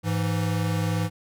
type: tone pair together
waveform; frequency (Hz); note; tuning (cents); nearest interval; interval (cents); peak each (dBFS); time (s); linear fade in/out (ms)
square; 103.83 / 165.63; G#2 / E3; 0 / +9; minor sixth; 809; -26 / -27; 0.03-1.1; 50
effects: none